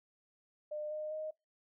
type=tone with pitch steps; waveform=sine; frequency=603 / 612.1 / 621.4 Hz; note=D5 / D#5 / D#5; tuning=+46 / -28 / -2 cents; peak=-37 dBFS; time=0.71-1.31 s; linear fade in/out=10 ms; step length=200 ms; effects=noise-tail reverb RT60 0.2 s tail -23 dB re dry